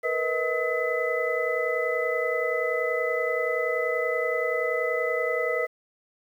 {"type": "tone cluster", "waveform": "sine", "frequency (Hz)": [463.9, 494.4, 636, 1281, 2008], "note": ["A#4", "B4", "D#5", "E6", "B6"], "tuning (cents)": [-8, 2, 38, -50, 28], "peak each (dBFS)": [-31, -28, -30, -34, -29], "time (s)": [0.03, 5.67], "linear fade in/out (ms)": 20, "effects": ["9-bit"]}